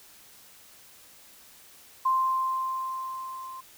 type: tone with level ramp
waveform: sine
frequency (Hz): 1046.5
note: C6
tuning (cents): 0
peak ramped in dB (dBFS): -20 to -38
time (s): 2.05-3.61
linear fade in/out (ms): 10
effects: white hiss -53 dBFS RMS until 3.77 s